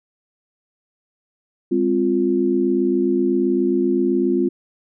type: chord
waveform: sine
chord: F minor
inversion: first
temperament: equal with one note detuned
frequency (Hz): 203 / 261.6 / 349.2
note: Ab3 / C4 / F4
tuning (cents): -39 / 0 / 0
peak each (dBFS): -23 / -20 / -18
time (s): 1.71-4.49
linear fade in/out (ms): 10
effects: none